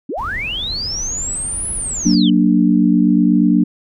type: linear two-way sweep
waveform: sine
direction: up then down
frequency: 214.2 to 10330 to 2918 Hz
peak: -20 dBFS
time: 0.09-2.3 s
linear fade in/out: 5 ms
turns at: 1.72 s
type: noise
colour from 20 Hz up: brown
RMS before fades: -30 dBFS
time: 0.17-2.16 s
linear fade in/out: 20 ms
type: chord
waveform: sine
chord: Gb augmented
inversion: none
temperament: equal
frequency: 185 / 233.1 / 293.7 Hz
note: Gb3 / Bb3 / D4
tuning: 0 / 0 / 0 cents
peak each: -14 dBFS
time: 2.05-3.64 s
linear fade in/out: 10 ms
effects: none